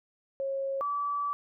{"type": "tone pair in turn", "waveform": "sine", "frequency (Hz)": [544, 1152.7], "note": ["C#5", "D6"], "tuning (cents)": [-33, -33], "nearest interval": "octave + minor second", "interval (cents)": 1300, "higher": "second", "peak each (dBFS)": [-29, -28], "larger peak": "second", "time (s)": [[0.4, 0.81], [0.81, 1.33]], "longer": "second", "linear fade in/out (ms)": 0, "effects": []}